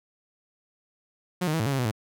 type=tone with pitch steps; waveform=sawtooth; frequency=180.1 / 153.7 / 162.7 / 109.5 / 140.1 / 135 / 123.8 / 109.1 Hz; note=F#3 / D#3 / E3 / A2 / C#3 / C#3 / B2 / A2; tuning=-46 / -21 / -22 / -8 / +19 / -45 / +5 / -14 cents; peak=-20 dBFS; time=1.41-1.914 s; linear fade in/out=10 ms; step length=63 ms; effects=none